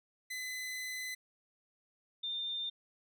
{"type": "tone pair in turn", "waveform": ["sawtooth", "sine"], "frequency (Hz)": [2019, 3606], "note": ["B6", "A7"], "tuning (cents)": [38, 42], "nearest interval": "minor seventh", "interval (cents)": 1004, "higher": "second", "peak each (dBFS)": [-35, -35], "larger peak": "neither", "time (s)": [[0.3, 1.15], [2.23, 2.7]], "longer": "first", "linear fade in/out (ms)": 10, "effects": []}